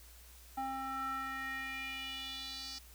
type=tone with band-pass filter sweep; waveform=square; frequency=266.5 Hz; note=C4; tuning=32 cents sharp; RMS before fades=-41 dBFS; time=0.57-2.79 s; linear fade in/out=10 ms; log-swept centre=900 to 5000 Hz; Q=4.2; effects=added 60 Hz sine -56 dBFS peak until 2.94 s + white hiss -59 dBFS RMS until 2.94 s